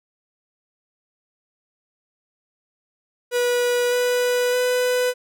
45% pulse tone with pitch steps, 487.7 / 493.1 / 498.5 Hz, B4 / B4 / B4, -22 / -3 / +16 cents, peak -18 dBFS, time 3.31-5.14 s, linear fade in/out 50 ms, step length 610 ms, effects none

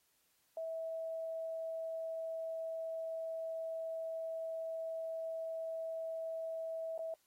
sine tone with dropouts, 651 Hz, E5, 22 cents flat, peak -38 dBFS, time 0.57-7.14 s, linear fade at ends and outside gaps 2 ms, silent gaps 6.979-6.991 s, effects white hiss -75 dBFS RMS until 7.26 s + AAC 48 kbps

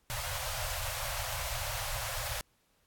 pink band-stop noise, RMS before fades -36 dBFS, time 0.1-2.41 s, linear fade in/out 0 ms, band 130 to 520 Hz, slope 96 dB/octave, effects pink hiss -72 dBFS RMS until 2.86 s + AAC 64 kbps

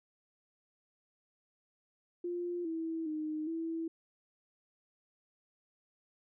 sine tone with pitch steps, 350.1 / 325.7 / 308.6 / 327.7 Hz, F4 / E4 / D#4 / E4, +4 / -21 / -14 / -10 cents, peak -34 dBFS, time 2.24-3.88 s, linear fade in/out 5 ms, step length 410 ms, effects none

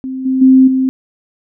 sine tone with level steps, 261.6 Hz, C4, in tune, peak -19 / -11 / -3 / -10 dBFS, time 0.04-0.89 s, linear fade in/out 0 ms, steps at 0.25 / 0.41 / 0.67 s, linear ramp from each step 10 ms, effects none

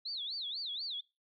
sine tone with vibrato, 3920 Hz, B7, 14 cents flat, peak -36 dBFS, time 0.05-1.01 s, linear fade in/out 10 ms, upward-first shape sine, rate 4.1 Hz, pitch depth 290 cents each way, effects noise-tail reverb RT60 0.3 s tail -26 dB re dry + MP3 48 kbps

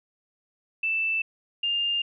sine tone pair in turn, 2649 / 2807 Hz, E7 / F7, +8 / +8 cents, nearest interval minor second, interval 100 cents, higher second, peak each -23 dBFS, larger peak neither, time 0.83-1.22 / 1.63-2.02 s, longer neither, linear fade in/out 5 ms, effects none

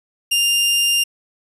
sawtooth tone, 2799 Hz, F7, 3 cents sharp, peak -11 dBFS, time 0.31-1.04 s, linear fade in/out 10 ms, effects resampled to 32000 Hz

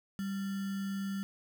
sine tone with sample-and-hold, 196 Hz, G3, in tune, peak -33 dBFS, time 0.19-1.23 s, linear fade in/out 0 ms, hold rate 1575 Hz, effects none

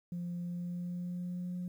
sine tone with pitch glide, 174.61 to 179.21 Hz, F3 to F3, 0 to +45 cents, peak -34 dBFS, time 0.12-1.68 s, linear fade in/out 2 ms, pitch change +45 cents, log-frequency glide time 0.41-1.54 s, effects tanh soft clip ceiling -33 dBFS + 11-bit

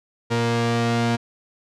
sawtooth tone pair together, 117.08 / 234.4 Hz, A#2 / A#3, +8 / +10 cents, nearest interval octave, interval 1202 cents, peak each -18 / -16 dBFS, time 0.3-1.17 s, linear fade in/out 20 ms, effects low-pass 6000 Hz 12 dB/octave

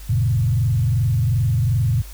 sine tone with frequency modulation, 115 Hz, A#2, 23 cents flat, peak -15 dBFS, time 0.09-2.02 s, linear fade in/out 10 ms, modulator 22.7 Hz, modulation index 1.1, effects added 50 Hz sine -34 dBFS peak until 2.13 s + white hiss -44 dBFS RMS until 2.13 s

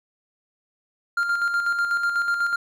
triangle tone with tremolo, 1396.9 Hz, F6, in tune, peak -17 dBFS, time 1.17-2.56 s, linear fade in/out 5 ms, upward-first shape square, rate 8.1 Hz, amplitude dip 45%, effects none

